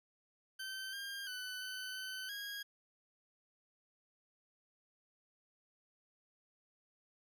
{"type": "tone with pitch steps", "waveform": "20% pulse", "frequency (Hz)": [1544, 1604, 1501, 1511, 1520, 1639], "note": ["G6", "G6", "F#6", "F#6", "F#6", "G#6"], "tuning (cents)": [-27, 39, 24, 36, 46, -23], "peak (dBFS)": -37, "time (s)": [0.59, 2.63], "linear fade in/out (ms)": 10, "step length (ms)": 340, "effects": []}